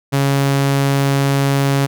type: tone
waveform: sawtooth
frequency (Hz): 138.59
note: C#3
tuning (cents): 0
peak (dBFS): -9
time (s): 0.12-1.87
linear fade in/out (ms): 20
effects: none